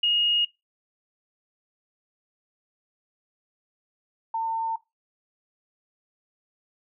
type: tone pair in turn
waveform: sine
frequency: 2866 / 902.7 Hz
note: F7 / A5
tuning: +44 / +44 cents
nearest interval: octave + minor sixth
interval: 2000 cents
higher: first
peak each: -19 / -24 dBFS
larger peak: first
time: 0.03-0.45 / 4.34-4.76 s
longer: neither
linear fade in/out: 5 ms
effects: noise-tail reverb RT60 0.2 s tail -19 dB re dry